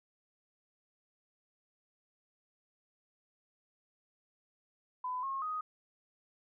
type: tone with pitch steps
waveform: sine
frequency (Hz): 1005 / 1081 / 1249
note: B5 / C#6 / D#6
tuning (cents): +30 / -44 / +6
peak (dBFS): -34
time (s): 5.04-5.61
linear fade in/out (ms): 5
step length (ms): 190
effects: none

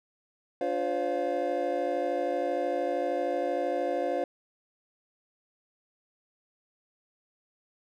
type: tone cluster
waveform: triangle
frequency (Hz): 291.6 / 353.4 / 517 / 570 / 702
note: D4 / F4 / C5 / C#5 / F5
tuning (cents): -12 / +21 / -21 / +48 / +9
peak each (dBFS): -35 / -33 / -29 / -31 / -31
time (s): 0.61-4.24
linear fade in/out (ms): 2
effects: none

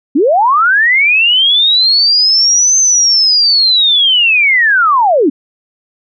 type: linear two-way sweep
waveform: sine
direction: up then down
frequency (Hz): 246.9 to 6272 to 246.9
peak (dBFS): -6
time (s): 0.15-5.3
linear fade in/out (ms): 10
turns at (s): 2.78
effects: none

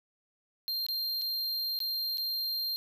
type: tone with dropouts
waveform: square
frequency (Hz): 4186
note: C8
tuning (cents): 0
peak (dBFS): -31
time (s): 0.68-2.76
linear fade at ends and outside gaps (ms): 0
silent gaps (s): 0.865-0.886 / 1.214-1.219 / 1.79-1.803 / 2.173-2.181
effects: none

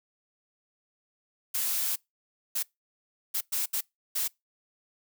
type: noise bursts at uneven times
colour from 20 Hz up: blue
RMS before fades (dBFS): -29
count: 6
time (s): 1.54-1.96 / 2.55-2.63 / 3.34-3.41 / 3.52-3.66 / 3.73-3.81 / 4.15-4.28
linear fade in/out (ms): 10
effects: noise-tail reverb RT60 0.2 s tail -25 dB re dry

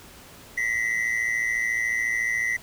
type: tone pair together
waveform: triangle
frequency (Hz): 1922 / 2036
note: B6 / C7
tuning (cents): -48 / -48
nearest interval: minor second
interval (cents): 100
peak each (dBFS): -24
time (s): 0.57-2.57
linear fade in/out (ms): 10
effects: pink hiss -47 dBFS RMS until 2.62 s

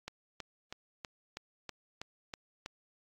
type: click train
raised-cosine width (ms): 0.2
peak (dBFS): -23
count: 9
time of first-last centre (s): 0.08-2.661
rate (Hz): 3.1
effects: AAC 48 kbps

